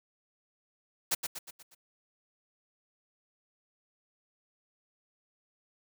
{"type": "noise with echo", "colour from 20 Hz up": "white", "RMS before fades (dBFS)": -28, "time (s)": [1.11, 1.15], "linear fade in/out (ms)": 10, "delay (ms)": 120, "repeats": 5, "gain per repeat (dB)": -6, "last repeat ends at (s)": 1.75, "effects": []}